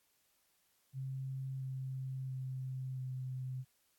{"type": "tone with pitch steps", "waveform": "sine", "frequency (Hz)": [133.1, 131.8, 130.51, 129.24], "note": ["C3", "C3", "C3", "C3"], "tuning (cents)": [30, 13, -4, -21], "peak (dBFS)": -38, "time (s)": [0.93, 3.65], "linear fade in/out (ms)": 50, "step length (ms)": 680, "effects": ["white hiss -75 dBFS RMS until 3.98 s", "AAC 64 kbps"]}